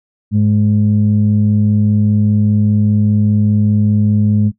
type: tone pair together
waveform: sine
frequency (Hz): 105 / 210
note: G#2 / G#3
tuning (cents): +19 / +19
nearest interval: octave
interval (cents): 1200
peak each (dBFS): -11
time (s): 0.31-4.52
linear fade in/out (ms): 50
effects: noise-tail reverb RT60 0.1 s tail -17 dB re dry + tanh soft clip ceiling -3 dBFS